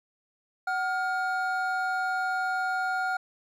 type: tone pair together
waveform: triangle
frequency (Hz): 750 / 1415.8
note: F#5 / F6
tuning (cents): +23 / +23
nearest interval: major seventh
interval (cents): 1100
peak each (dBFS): -27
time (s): 0.67-3.17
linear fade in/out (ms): 5
effects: none